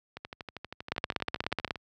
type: two click trains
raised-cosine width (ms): 0.3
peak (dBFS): -23 / -12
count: 21 / 14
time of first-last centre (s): 0.17-1.757 / 0.92-1.708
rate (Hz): 12.6 / 16.5
effects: high-pass 60 Hz 12 dB/octave